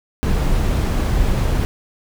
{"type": "noise", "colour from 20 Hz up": "brown", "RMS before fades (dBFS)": -17, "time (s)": [0.23, 1.65], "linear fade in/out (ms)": 0, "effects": []}